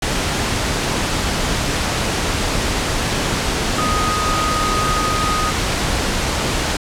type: tone in noise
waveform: sine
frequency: 1246 Hz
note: D#6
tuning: 2 cents sharp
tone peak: -19 dBFS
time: 3.78-5.51 s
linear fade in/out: 5 ms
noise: pink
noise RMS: -19 dBFS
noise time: 0.02-6.77 s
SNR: -3 dB
effects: low-pass 8000 Hz 12 dB/octave